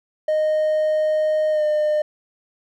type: tone with pitch glide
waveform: triangle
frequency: 618 to 605.6 Hz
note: D#5 to D#5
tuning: -12 to -47 cents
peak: -14 dBFS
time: 0.28-2.02 s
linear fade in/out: 5 ms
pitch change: -35 cents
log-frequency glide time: 1.51-1.63 s
effects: tanh soft clip ceiling -10 dBFS